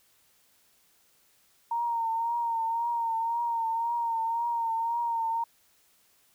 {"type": "tone with vibrato", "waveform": "sine", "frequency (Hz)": 924, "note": "A#5", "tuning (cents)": -16, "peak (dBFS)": -26, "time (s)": [1.71, 5.44], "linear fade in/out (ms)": 5, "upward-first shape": "triangle", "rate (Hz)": 1.9, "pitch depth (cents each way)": 47, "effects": ["white hiss -65 dBFS RMS until 6.34 s"]}